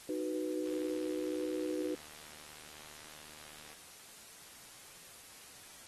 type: chord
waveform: sine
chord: B major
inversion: first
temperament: just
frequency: 308.7 / 370.4 / 493.9 Hz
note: D#4 / F#4 / B4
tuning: -14 / +2 / 0 cents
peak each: -37 / -39 / -39 dBFS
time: 0.09-1.95 s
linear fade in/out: 2 ms
type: click train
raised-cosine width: 0.2 ms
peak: -35 dBFS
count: 234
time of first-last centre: 0.66-3.73 s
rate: 75.9 Hz
effects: white hiss -54 dBFS RMS until 5.87 s + AAC 32 kbps